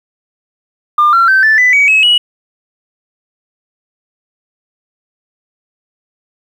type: tone with pitch steps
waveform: sine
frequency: 1200 / 1362.6 / 1547.2 / 1756.9 / 1995 / 2265 / 2572 / 2921 Hz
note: D6 / F6 / G6 / A6 / B6 / C#7 / E7 / F#7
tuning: +37 / -43 / -23 / -3 / +17 / +37 / -43 / -23 cents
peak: -4 dBFS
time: 0.98-2.18 s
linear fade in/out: 5 ms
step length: 150 ms
effects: tanh soft clip ceiling -2 dBFS + 7-bit